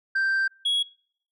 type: tone pair in turn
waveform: sine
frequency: 1568 / 3330 Hz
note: G6 / G#7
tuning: 0 / +4 cents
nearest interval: octave + minor second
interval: 1304 cents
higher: second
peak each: -18 dBFS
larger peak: neither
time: 0.15-0.48 / 0.65-0.83 s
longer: first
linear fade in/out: 10 ms
effects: noise-tail reverb RT60 0.6 s tail -25 dB re dry + tanh soft clip ceiling -20 dBFS